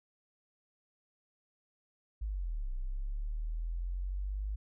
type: linear two-way sweep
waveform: sine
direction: down then up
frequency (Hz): 55 to 30.78 to 51.9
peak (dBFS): -33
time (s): 2.21-4.56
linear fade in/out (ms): 10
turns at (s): 2.71
effects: none